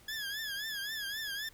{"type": "tone with vibrato", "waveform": "20% pulse", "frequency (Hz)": 1686, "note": "G#6", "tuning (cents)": 26, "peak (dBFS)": -31, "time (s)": [0.08, 1.49], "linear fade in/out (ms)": 5, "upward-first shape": "triangle", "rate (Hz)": 3.8, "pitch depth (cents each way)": 120, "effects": ["pink hiss -60 dBFS RMS until 1.53 s"]}